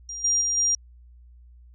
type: tone with level steps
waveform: sine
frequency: 5700 Hz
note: F8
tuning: 34 cents sharp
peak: -32 / -19 / -22 / -19 dBFS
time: 0.09-0.75 s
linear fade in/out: 2 ms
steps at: 0.24 / 0.41 / 0.57 s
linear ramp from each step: 5 ms
effects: added 60 Hz sine -47 dBFS peak until 1.74 s